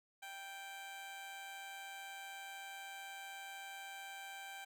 15% pulse tone with amplitude modulation, 784 Hz, G5, in tune, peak -39 dBFS, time 0.22-4.65 s, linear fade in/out 10 ms, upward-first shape sine, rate 173 Hz, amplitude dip 40%, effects none

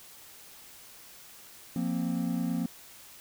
triangle chord, F suspended fourth, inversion none, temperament just, 174.61 / 232.8 / 261.9 Hz, F3 / Bb3 / C4, 0 / -2 / +2 cents, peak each -30 / -30 / -31 dBFS, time 1.76-2.66 s, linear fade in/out 2 ms, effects white hiss -51 dBFS RMS until 3.2 s

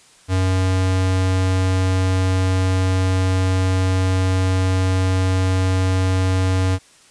square tone, 93.5 Hz, F#2, 19 cents sharp, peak -16 dBFS, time 0.28-6.79 s, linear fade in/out 50 ms, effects white hiss -50 dBFS RMS until 7.1 s + resampled to 22050 Hz

